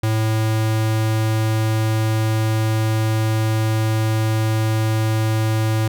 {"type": "tone", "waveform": "square", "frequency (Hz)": 110, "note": "A2", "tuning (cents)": 0, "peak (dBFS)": -17, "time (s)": [0.03, 5.88], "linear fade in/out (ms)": 5, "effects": []}